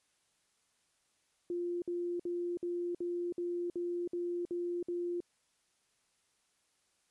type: tone bursts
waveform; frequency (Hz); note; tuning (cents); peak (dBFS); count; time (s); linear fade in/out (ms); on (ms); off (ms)
sine; 349.2; F4; 0; -33; 10; 1.5-5.204; 2; 320; 56
effects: white hiss -75 dBFS RMS until 7.1 s + resampled to 24000 Hz